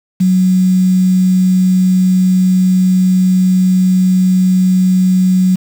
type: tone with quantisation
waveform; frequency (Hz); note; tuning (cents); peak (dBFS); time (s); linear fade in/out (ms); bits
sine; 185; F#3; 0; -7; 0.2-5.56; 10; 5
effects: none